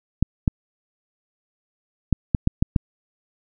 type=clicks; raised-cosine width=5 ms; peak=-4 dBFS; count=7; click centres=0.226 / 0.478 / 2.127 / 2.348 / 2.474 / 2.625 / 2.762 s; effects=none